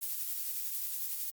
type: noise with tremolo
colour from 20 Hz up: violet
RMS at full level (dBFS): -35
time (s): 0.01-1.31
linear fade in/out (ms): 20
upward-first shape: sine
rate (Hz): 11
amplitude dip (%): 30
effects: Opus 48 kbps